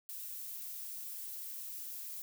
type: noise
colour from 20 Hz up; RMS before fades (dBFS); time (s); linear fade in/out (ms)
violet; -44; 0.09-2.22; 0
effects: none